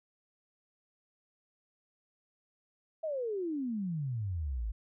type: exponential sweep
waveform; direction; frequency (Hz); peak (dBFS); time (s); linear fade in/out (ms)
sine; down; 659.3 to 49.65; -32; 3.03-4.72; 10
effects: none